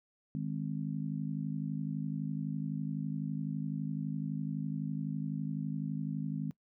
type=harmonic tone; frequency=51.91 Hz; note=G#1; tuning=in tune; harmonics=3 / 4 / 5; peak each=-36 / -38 / -40 dBFS; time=0.35-6.51 s; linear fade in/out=0 ms; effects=noise-tail reverb RT60 0.1 s tail -22 dB re dry